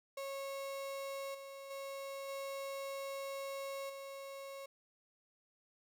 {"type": "tone with level steps", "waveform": "35% pulse", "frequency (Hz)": 548, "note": "C#5", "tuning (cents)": -20, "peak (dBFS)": [-39, -46, -41, -39, -44], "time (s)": [0.17, 4.66], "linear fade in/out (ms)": 5, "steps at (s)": [1.34, 1.7, 2.28, 3.89], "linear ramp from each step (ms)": 10, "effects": []}